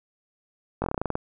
slowing click train, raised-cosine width 1 ms, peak -12 dBFS, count 11, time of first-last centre 0.82-1.154 s, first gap 20 ms, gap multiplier 1.11, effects none

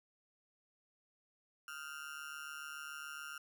35% pulse tone with amplitude modulation, 1400 Hz, F6, 4 cents sharp, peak -39 dBFS, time 1.68-3.38 s, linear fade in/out 2 ms, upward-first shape sine, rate 147 Hz, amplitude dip 90%, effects 12-bit

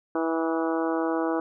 harmonic tone with a mistuned harmonic, 163.3 Hz, E3, 16 cents flat, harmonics 2 / 3 / 4 / 5 / 6 / 7 / 8 / 9, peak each -26 / -30 / -32 / -34 / -36 / -37 / -38 / -39 dBFS, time 0.15-1.4 s, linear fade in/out 2 ms, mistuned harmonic 8, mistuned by -33 cents, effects none

